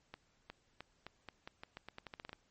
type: accelerating click train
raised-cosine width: 0.3 ms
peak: -30 dBFS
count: 16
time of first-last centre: 0.14-2.33 s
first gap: 360 ms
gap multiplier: 0.85
effects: pink hiss -74 dBFS RMS until 2.5 s + MP3 32 kbps